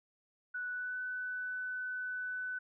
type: tone with pitch glide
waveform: sine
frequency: 1480 to 1499.8 Hz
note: F#6 to F#6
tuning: 0 to +23 cents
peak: -36 dBFS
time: 0.54-2.59 s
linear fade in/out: 10 ms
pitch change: +23 cents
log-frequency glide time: 0.7-0.98 s
effects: none